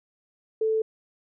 sine tone, 440 Hz, A4, in tune, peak -21 dBFS, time 0.61-0.82 s, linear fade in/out 5 ms, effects none

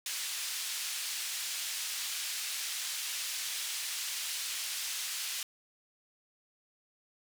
pink band-pass noise, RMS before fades -37 dBFS, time 0.06-5.43 s, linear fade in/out 2 ms, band 2900 to 12000 Hz, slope 12 dB/octave, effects none

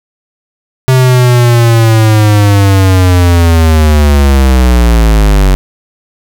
square linear sweep, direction down, 130.81 to 46.25 Hz, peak -4 dBFS, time 0.88-5.55 s, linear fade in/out 0 ms, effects none

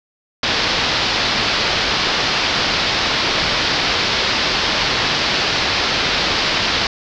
white low-pass noise, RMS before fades -18 dBFS, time 0.43-6.87 s, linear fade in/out 2 ms, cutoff 5100 Hz, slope 48 dB/octave, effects none

